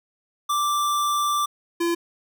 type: tone pair in turn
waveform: square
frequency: 1174.7 / 340.7 Hz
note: D6 / F4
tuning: 0 / -43 cents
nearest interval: octave + major sixth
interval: 2143 cents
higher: first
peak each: -21 / -21 dBFS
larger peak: neither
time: 0.49-1.46 / 1.8-1.95 s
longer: first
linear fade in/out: 10 ms
effects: none